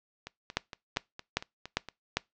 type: two click trains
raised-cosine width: 0.2 ms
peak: -9 / -23 dBFS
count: 5 / 8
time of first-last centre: 0.57-2.17 / 0.27-1.887 s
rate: 2.5 / 4.33 Hz
effects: noise-tail reverb RT60 0.2 s tail -23 dB re dry + low-pass 6000 Hz 12 dB/octave